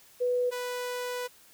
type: tone pair in turn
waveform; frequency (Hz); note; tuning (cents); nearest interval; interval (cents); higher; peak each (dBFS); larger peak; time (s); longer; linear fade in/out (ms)
sine / sawtooth; 493.9 / 493.9; B4 / B4; 0 / 0; unison; 0; neither; -24 / -28; first; 0.2-0.51 / 0.51-1.28; second; 20
effects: white hiss -57 dBFS RMS until 1.53 s